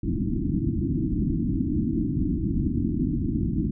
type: low-pass noise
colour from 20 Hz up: white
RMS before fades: -25 dBFS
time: 0.03-3.71 s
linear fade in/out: 5 ms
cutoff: 330 Hz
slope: 96 dB/octave
effects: none